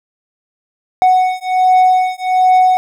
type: beating tone pair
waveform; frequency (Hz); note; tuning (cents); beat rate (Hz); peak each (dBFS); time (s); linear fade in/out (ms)
triangle; 740 / 741.3; F#5 / F#5; 0 / +3; 1.3; -10; 1.02-2.77; 0
effects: none